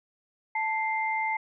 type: tone pair together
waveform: sine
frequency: 880 / 2093 Hz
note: A5 / C7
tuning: 0 / 0 cents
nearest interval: octave + minor third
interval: 1500 cents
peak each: -28 / -29 dBFS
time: 0.55-1.37 s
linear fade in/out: 5 ms
effects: none